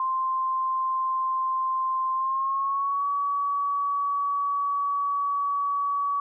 sine tone with pitch glide, 1046.5 to 1134.6 Hz, C6 to C#6, 0 to +40 cents, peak -23 dBFS, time 0-6.2 s, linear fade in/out 2 ms, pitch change +140 cents, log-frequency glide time 2.13-3.07 s, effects none

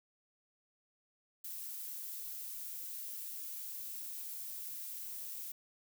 violet noise, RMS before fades -44 dBFS, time 1.44-5.52 s, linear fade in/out 5 ms, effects none

